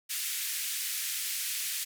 white band-pass noise, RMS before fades -34 dBFS, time 0.09-1.85 s, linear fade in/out 20 ms, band 1800 to 15000 Hz, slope 24 dB/octave, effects none

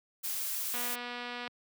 blue noise, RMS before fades -35 dBFS, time 0.23-0.96 s, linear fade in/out 20 ms
click train, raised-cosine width 0.3 ms, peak -24 dBFS, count 180, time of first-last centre 0.74-1.477 s, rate 243 Hz
effects high-pass 150 Hz 12 dB/octave

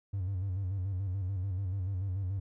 triangle tone with vibrato, 95 Hz, F#2, 46 cents sharp, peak -28 dBFS, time 0.13-2.4 s, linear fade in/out 10 ms, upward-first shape square, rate 6.9 Hz, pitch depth 72 cents each way, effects tanh soft clip ceiling -26 dBFS

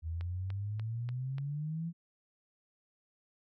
sine exponential sweep, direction up, 79.3 to 171.2 Hz, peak -34 dBFS, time 0.02-1.93 s, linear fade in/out 50 ms
click train, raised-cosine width 0.3 ms, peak -32 dBFS, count 5, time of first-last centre 0.21-1.383 s, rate 3.41 Hz
effects none

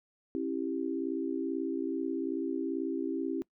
sine chord, C# diminished, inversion none, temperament equal with one note detuned, 271.3 / 329.6 / 392 Hz, C#4 / E4 / G4, -37 / 0 / 0 cents, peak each -34 / -34 / -37 dBFS, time 0.35-3.42 s, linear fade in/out 0 ms, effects noise-tail reverb RT60 0.1 s tail -21 dB re dry

